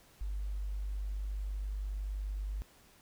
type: tone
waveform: sine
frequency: 49.87 Hz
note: G1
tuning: 30 cents sharp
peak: -34 dBFS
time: 0.21-2.62 s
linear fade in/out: 0 ms
effects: pink hiss -62 dBFS RMS until 3.01 s